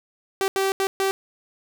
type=tone bursts at uneven times; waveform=sawtooth; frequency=387.5 Hz; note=G4; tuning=20 cents flat; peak=-16 dBFS; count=4; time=0.41-0.48 / 0.56-0.72 / 0.8-0.87 / 1-1.11 s; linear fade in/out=0 ms; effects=none